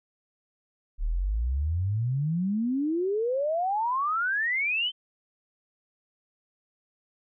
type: exponential sweep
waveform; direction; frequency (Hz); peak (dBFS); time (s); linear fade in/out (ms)
sine; up; 35.38 to 3136; -24; 0.98-4.92; 50
effects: none